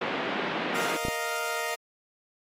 pink band-pass noise, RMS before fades -31 dBFS, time 0.01-0.97 s, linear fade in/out 5 ms, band 220 to 3100 Hz, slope 24 dB/octave
15% pulse chord, Bb suspended fourth, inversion none, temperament equal, 466.2 / 622.3 / 698.5 Hz, Bb4 / Eb5 / F5, 0 / 0 / 0 cents, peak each -27 dBFS, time 0.74-1.76 s, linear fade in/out 20 ms
clicks, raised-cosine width 2 ms, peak -17 dBFS, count 2, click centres 1.051 / 1.084 s
effects AAC 48 kbps

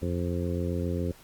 harmonic tone, 87.31 Hz, F2, in tune, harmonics 1 / 2 / 3 / 4 / 5 / 6, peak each -30 / -33 / -35 / -36 / -37 / -38 dBFS, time 0.02-1.12 s, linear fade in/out 5 ms, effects pink hiss -54 dBFS RMS until 1.23 s + Opus 48 kbps

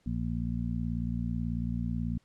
harmonic tone, 58.27 Hz, A#1, in tune, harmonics 1 / 2 / 3 / 4, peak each -35 / -35 / -35 / -35 dBFS, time 0.06-2.18 s, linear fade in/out 5 ms, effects pink hiss -70 dBFS RMS until 2.24 s + low-pass 8000 Hz 12 dB/octave

